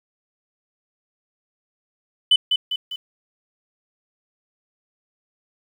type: tone with echo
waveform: sine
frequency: 3000 Hz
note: F#7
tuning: 23 cents sharp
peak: -9 dBFS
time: 2.31-2.36 s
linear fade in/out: 5 ms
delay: 200 ms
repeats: 3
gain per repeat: -6 dB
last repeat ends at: 2.96 s
effects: tanh soft clip ceiling -8 dBFS + 8-bit